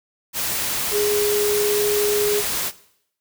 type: tone in noise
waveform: sine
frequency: 415.3 Hz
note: G#4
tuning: in tune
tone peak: -18 dBFS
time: 0.91-2.43 s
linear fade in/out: 50 ms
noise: white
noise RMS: -24 dBFS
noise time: 0.33-2.72 s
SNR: +3 dB
effects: noise-tail reverb RT60 0.7 s tail -18 dB re dry